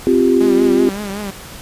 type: chord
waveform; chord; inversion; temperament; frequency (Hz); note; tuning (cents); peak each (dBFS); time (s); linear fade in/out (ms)
sine; C suspended fourth; none; just; 261.6 / 348.8 / 392.4; C4 / F4 / G4; 0 / -2 / +2; -14; 0.07-0.89; 0
type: tone with vibrato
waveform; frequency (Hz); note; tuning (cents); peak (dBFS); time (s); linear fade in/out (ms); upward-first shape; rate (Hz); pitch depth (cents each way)
sawtooth; 202.2; G#3; -46; -19; 0.4-1.31; 10; triangle; 5.3; 88
effects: pink hiss -34 dBFS RMS until 1.61 s + resampled to 32000 Hz